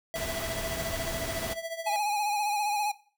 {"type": "tone with tremolo", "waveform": "square", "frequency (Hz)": 660, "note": "E5", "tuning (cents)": 2, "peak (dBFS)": -30, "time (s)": [0.14, 1.96], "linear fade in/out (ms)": 0, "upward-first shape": "triangle", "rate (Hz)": 14, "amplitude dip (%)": 75}
{"type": "noise", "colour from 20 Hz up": "pink", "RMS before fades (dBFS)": -35, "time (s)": [0.15, 1.54], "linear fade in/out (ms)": 10}
{"type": "tone with vibrato", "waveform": "square", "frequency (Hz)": 830.6, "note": "G#5", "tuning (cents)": 0, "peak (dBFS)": -27, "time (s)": [1.86, 2.92], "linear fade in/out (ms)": 10, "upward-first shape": "sine", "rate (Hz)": 15, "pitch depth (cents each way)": 43}
{"effects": ["noise-tail reverb RT60 0.4 s tail -18 dB re dry"]}